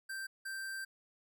square tone bursts at uneven times, 1568 Hz, G6, in tune, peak -40 dBFS, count 2, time 0.09-0.27 / 0.45-0.85 s, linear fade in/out 10 ms, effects none

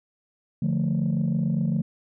sine chord, D minor, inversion none, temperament equal with one note detuned, 147.43 / 174.61 / 220 Hz, D3 / F3 / A3, +7 / 0 / 0 cents, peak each -24 / -24 / -25 dBFS, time 0.62-1.82 s, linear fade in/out 5 ms, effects tanh soft clip ceiling -17 dBFS

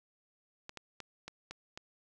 clicks, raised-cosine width 0.2 ms, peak -26 dBFS, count 6, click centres 0.694 / 0.773 / 1.003 / 1.28 / 1.51 / 1.775 s, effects none

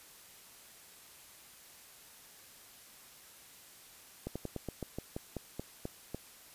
slowing click train, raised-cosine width 2 ms, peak -24 dBFS, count 12, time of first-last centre 4.27-6.146 s, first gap 86 ms, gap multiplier 1.13, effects white hiss -56 dBFS RMS until 6.54 s + resampled to 32000 Hz

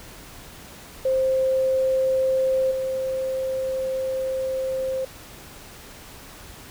sine tone with level steps, 525 Hz, C5, 6 cents sharp, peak -18 / -23 dBFS, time 1.05-5.05 s, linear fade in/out 5 ms, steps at 2.71 s, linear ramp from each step 5 ms, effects pink hiss -43 dBFS RMS until 6.7 s

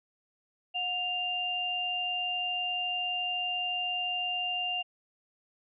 sine tone pair together, 723.6 / 2794 Hz, F#5 / F7, -39 / 0 cents, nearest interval octave + major seventh, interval 2339 cents, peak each -36 / -30 dBFS, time 0.74-4.83 s, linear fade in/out 20 ms, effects none

